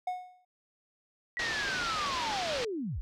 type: tone with exponential decay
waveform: triangle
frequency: 730 Hz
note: F#5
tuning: 24 cents flat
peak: -26 dBFS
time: 0.07-0.45 s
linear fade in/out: 5 ms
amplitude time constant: 82 ms
type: linear sweep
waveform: sine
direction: down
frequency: 1950 to 32.4 Hz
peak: -32 dBFS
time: 1.37-3.01 s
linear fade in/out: 0 ms
type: low-pass noise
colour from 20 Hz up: white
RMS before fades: -36 dBFS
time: 1.39-2.65 s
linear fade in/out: 5 ms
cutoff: 4900 Hz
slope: 24 dB/octave
effects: none